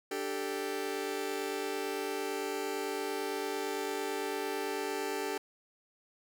sawtooth chord, D suspended fourth, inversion none, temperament just, 293.7 / 391.6 / 440.5 Hz, D4 / G4 / A4, 0 / -2 / +2 cents, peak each -37 / -32 / -34 dBFS, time 0.11-5.38 s, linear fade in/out 5 ms, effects none

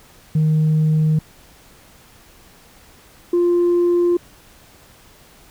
sine tone pair in turn, 155.56 / 349.2 Hz, D#3 / F4, 0 / 0 cents, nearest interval octave + major second, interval 1400 cents, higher second, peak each -11 dBFS, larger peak neither, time 0.35-1.19 / 3.33-4.17 s, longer neither, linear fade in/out 5 ms, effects tanh soft clip ceiling -11 dBFS + pink hiss -48 dBFS RMS until 5.5 s

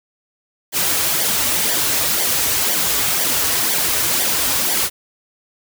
white noise with flanger, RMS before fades -18 dBFS, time 0.72-4.9 s, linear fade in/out 50 ms, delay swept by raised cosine 0.74 to 5.74 ms, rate 2 Hz, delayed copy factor -0.65, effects none

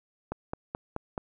click train, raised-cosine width 1 ms, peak -18 dBFS, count 5, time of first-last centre 0.32-1.178 s, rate 4.66 Hz, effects none

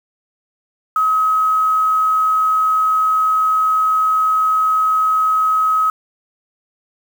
sine tone with quantisation, 1274 Hz, D#6, 41 cents sharp, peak -12 dBFS, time 0.96-5.9 s, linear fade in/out 2 ms, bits 6, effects none

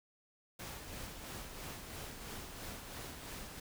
pink noise with tremolo, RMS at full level -45 dBFS, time 0.59-3.6 s, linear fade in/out 5 ms, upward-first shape sine, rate 3 Hz, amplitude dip 40%, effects none

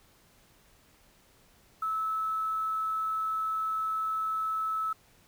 sine tone with quantisation, 1303 Hz, E6, 20 cents flat, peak -28 dBFS, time 1.82-4.93 s, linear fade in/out 5 ms, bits 9, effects pink hiss -62 dBFS RMS until 5.27 s

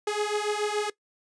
sawtooth beating tone pair, 415.3 / 422.3 Hz, G#4 / G#4, 0 / +29 cents, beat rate 7 Hz, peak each -25 dBFS, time 0.07-0.9 s, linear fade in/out 5 ms, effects noise-tail reverb RT60 0.1 s tail -20 dB re dry + resampled to 22050 Hz

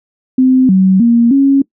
sine tone with pitch steps, 258.3 / 189 / 234.5 / 274.9 Hz, C4 / F#3 / A#3 / C#4, -22 / +37 / +11 / -14 cents, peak -5 dBFS, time 0.38-1.62 s, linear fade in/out 5 ms, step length 310 ms, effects noise-tail reverb RT60 0.1 s tail -22 dB re dry

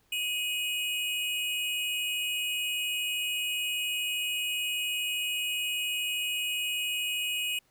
square tone pair together, 2505 / 2902 Hz, D#7 / F#7, +11 / -34 cents, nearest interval minor third, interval 255 cents, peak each -33 / -32 dBFS, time 0.12-7.59 s, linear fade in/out 5 ms, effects pink hiss -68 dBFS RMS until 7.7 s

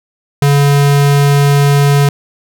square tone, 142.2 Hz, C#3, 45 cents sharp, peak -7 dBFS, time 0.42-2.09 s, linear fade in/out 2 ms, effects none

